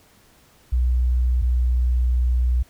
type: tone pair in turn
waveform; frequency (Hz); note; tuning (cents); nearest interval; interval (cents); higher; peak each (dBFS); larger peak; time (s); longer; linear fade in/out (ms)
sine; 61.74 / 61.48; B1 / B1; 0 / -7; unison; 7; first; -16; neither; 0.72-1.42 / 1.42-2.63; second; 10
effects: pink hiss -55 dBFS RMS until 2.69 s